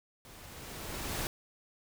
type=noise with level ramp; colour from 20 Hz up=pink; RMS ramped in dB=-53 to -34 dBFS; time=0.25-1.27 s; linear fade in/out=0 ms; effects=none